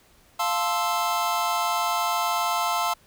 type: chord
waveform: square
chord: F major seventh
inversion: none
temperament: equal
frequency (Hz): 698.5 / 880 / 1046.5 / 1318.5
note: F5 / A5 / C6 / E6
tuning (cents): 0 / 0 / 0 / 0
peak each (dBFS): -29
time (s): 0.39-2.94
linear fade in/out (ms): 10
effects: pink hiss -58 dBFS RMS until 3.06 s